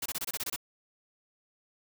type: noise bursts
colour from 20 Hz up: white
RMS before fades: -34 dBFS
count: 9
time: 0.02-0.562 s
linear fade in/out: 5 ms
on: 38 ms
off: 25 ms
effects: none